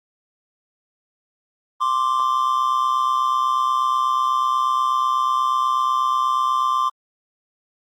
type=tone pair together; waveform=triangle; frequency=1046.5 / 1174.7 Hz; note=C6 / D6; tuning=0 / 0 cents; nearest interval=major second; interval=200 cents; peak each=-18 dBFS; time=1.8-6.9 s; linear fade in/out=20 ms; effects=Opus 24 kbps